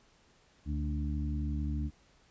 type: harmonic tone with a mistuned harmonic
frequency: 73.42 Hz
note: D2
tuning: in tune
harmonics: 1 / 2 / 3 / 4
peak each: -32 / -39 / -40 / -41 dBFS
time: 0.65-1.91 s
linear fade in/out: 50 ms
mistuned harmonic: 2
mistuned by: +24 cents
effects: pink hiss -65 dBFS RMS until 2.3 s + resampled to 16000 Hz